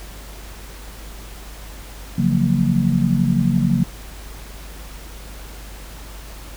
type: chord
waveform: sine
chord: Gb major seventh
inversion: second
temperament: just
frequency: 138.75 / 173.43 / 185 / 231.2 Hz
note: Db3 / F3 / Gb3 / Bb3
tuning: +2 / -12 / 0 / -14 cents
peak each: -20 dBFS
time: 2.18-3.84 s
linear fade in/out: 5 ms
effects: added 50 Hz sine -35 dBFS peak until 6.56 s + pink hiss -40 dBFS RMS until 6.56 s